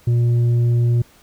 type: tone with tanh clipping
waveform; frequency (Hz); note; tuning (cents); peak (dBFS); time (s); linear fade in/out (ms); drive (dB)
triangle; 119.2; A#2; +39; -14; 0.07-1.02; 5; 9
effects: pink hiss -51 dBFS RMS until 1.22 s